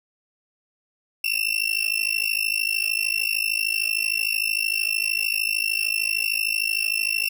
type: tone with amplitude modulation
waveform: 35% pulse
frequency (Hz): 2699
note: E7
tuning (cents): +40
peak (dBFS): -16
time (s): 1.24-7.29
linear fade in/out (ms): 5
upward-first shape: sine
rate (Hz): 53.2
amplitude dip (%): 95
effects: none